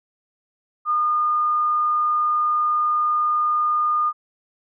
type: tone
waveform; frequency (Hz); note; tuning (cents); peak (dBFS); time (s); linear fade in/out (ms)
sine; 1218; D#6; -37; -17; 0.85-4.13; 50
effects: none